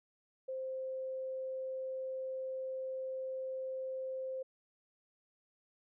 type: tone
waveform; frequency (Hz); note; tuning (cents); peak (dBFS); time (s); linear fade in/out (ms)
sine; 523.3; C5; 0; -37; 0.48-4.43; 10
effects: none